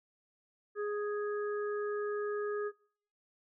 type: harmonic tone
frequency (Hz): 415.3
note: G#4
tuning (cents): 0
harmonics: 1 / 3 / 4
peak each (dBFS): -33 / -43 / -45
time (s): 0.75-2.72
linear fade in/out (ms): 50
effects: noise-tail reverb RT60 0.6 s tail -25 dB re dry